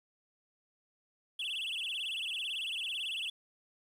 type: tone with vibrato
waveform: triangle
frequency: 3019 Hz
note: F#7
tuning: 34 cents sharp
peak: -33 dBFS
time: 1.39-3.3 s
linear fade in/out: 5 ms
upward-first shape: sine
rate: 18 Hz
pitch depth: 240 cents each way
effects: resampled to 32000 Hz + 10-bit